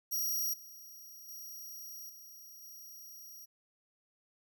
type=tone with level steps; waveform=10% pulse; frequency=5710 Hz; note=F8; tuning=37 cents sharp; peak=-26 / -44 / -39 / -45 / -43 dBFS; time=0.11-3.46 s; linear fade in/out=20 ms; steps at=0.53 / 1.28 / 2.09 / 2.62 s; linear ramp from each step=10 ms; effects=none